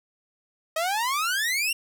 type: exponential sweep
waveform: sawtooth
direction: up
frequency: 622.3 to 2829 Hz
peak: -20 dBFS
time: 0.76-1.73 s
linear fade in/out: 5 ms
effects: none